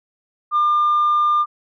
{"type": "tone", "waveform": "sine", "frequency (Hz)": 1200, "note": "D6", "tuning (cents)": 37, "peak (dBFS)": -12, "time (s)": [0.51, 1.46], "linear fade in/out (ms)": 50, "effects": ["tanh soft clip ceiling -11 dBFS"]}